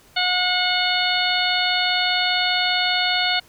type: harmonic tone with a mistuned harmonic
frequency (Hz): 725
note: F#5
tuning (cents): -35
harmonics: 1 / 2 / 3 / 4 / 5 / 6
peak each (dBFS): -25 / -25 / -25 / -25 / -25 / -25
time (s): 0.16-3.4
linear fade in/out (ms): 10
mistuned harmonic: 4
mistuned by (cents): +27
effects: pink hiss -52 dBFS RMS until 3.48 s